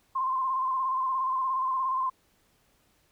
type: tone with vibrato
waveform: sine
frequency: 1046.5 Hz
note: C6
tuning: in tune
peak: -25 dBFS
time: 0.15-2.1 s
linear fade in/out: 10 ms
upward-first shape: square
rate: 17 Hz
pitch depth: 33 cents each way
effects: pink hiss -67 dBFS RMS until 3.11 s